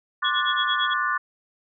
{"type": "chord", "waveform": "sine", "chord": "D dominant seventh", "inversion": "third", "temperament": "just", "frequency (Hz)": [1057.2, 1174.7, 1468.3, 1762], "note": ["C6", "D6", "F#6", "A6"], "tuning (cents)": [18, 0, -14, 2], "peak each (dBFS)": [-29, -26, -26, -28], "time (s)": [0.22, 1.18], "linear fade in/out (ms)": 10}
{"type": "tone with tremolo", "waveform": "sine", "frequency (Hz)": 3345, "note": "G#7", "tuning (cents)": 12, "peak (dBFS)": -22, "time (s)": [0.24, 0.94], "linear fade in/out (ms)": 10, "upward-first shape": "sine", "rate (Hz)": 8.9, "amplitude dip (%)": 100}
{"effects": []}